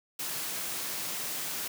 white high-pass noise, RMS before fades -35 dBFS, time 0.19-1.68 s, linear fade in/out 5 ms, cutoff 110 Hz, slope 48 dB/octave, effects none

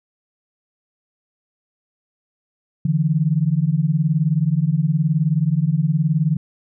sine beating tone pair, 146.83 / 165.83 Hz, D3 / E3, 0 / +11 cents, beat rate 19 Hz, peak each -18 dBFS, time 2.85-6.37 s, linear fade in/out 5 ms, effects none

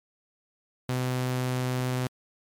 sawtooth tone, 127 Hz, B2, 49 cents sharp, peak -22 dBFS, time 0.89-2.07 s, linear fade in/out 2 ms, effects MP3 96 kbps

